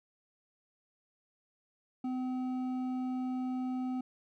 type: tone with hard clipping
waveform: sine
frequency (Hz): 255.1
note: C4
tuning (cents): -44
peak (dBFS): -34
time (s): 2.04-4.01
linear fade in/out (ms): 5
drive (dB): 7
effects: none